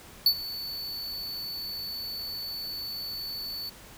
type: tone with ADSR envelope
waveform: square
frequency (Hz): 4474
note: C#8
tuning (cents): +15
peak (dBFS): -16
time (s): 0.26-3.7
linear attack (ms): 3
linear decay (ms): 72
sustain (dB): -18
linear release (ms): 13
effects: pink hiss -49 dBFS RMS until 3.97 s